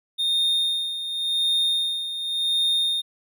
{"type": "tone with tremolo", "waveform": "triangle", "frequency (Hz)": 3665, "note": "A#7", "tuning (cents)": -30, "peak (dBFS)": -17, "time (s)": [0.18, 3.02], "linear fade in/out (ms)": 20, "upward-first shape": "sine", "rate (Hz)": 0.9, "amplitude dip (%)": 65, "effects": []}